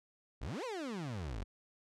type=exponential two-way sweep; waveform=30% pulse; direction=up then down; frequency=42.7 to 540 to 42.7 Hz; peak=-36 dBFS; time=0.41-1.44 s; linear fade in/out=10 ms; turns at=0.64 s; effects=low-pass 7000 Hz 12 dB/octave